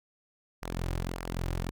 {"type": "tone with flanger", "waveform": "sawtooth", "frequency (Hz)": 43.45, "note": "F1", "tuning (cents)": -8, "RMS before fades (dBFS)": -34, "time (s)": [0.62, 1.71], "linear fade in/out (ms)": 10, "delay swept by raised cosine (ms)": [0.26, 4.56], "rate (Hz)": 1.7, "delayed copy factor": -0.6, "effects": []}